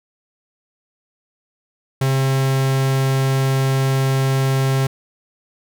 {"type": "tone", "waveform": "45% pulse", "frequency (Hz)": 134, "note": "C3", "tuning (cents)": 42, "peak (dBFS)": -15, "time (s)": [2.01, 4.87], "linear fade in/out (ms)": 5, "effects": []}